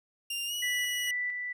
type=tone with pitch glide; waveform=sawtooth; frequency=2794 to 2919 Hz; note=F7 to F#7; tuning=0 to -24 cents; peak=-29 dBFS; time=0.3-1.11 s; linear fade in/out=5 ms; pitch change=+76 cents; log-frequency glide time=0.46-0.54 s
type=tone with tremolo; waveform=sine; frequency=1975.5 Hz; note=B6; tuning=in tune; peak=-29 dBFS; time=0.62-1.53 s; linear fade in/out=10 ms; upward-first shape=square; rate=2.2 Hz; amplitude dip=35%
effects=none